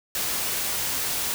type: noise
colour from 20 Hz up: white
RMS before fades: -27 dBFS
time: 0.15-1.34 s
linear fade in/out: 0 ms
effects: none